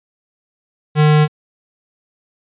square tone, 151.6 Hz, D#3, 45 cents flat, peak -9 dBFS, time 0.95-1.28 s, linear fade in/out 50 ms, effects resampled to 8000 Hz

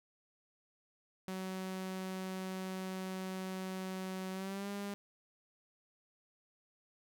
sawtooth tone with pitch glide, 187.8 to 201.3 Hz, F#3 to G3, +26 to +46 cents, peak -35 dBFS, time 1.28-4.94 s, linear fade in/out 0 ms, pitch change +120 cents, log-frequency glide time 4.32-4.69 s, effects none

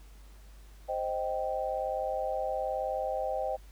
sine chord, C minor, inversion none, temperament equal with one note detuned, 523.3 / 622.3 / 781.7 Hz, C5 / Eb5 / G5, 0 / 0 / -5 cents, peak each -34 dBFS, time 0.88-3.57 s, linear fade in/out 20 ms, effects added 50 Hz sine -49 dBFS peak until 3.71 s + pink hiss -61 dBFS RMS until 3.71 s

